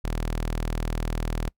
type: tone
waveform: sawtooth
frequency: 40 Hz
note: D#1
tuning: 49 cents sharp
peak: -22 dBFS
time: 0.04-1.49 s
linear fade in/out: 0 ms
effects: noise-tail reverb RT60 0.1 s tail -24 dB re dry